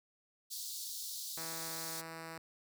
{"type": "high-pass noise", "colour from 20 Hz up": "pink", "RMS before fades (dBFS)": -43, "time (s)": [0.5, 2.02], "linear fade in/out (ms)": 20, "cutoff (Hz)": 3800, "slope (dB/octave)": 48}
{"type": "tone", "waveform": "5% pulse", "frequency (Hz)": 163.2, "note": "E3", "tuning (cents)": -17, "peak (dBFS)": -33, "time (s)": [1.37, 2.38], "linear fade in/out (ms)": 2}
{"effects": []}